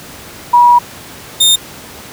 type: tone pair in turn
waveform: sine / sawtooth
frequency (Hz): 965 / 3643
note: B5 / A#7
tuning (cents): -40 / -41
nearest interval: octave + major seventh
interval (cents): 2299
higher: second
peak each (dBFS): -3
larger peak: neither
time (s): 0.53-0.79 / 1.4-1.56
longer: first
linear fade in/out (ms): 10
effects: pink hiss -32 dBFS RMS until 2.12 s + high-pass 80 Hz 12 dB/octave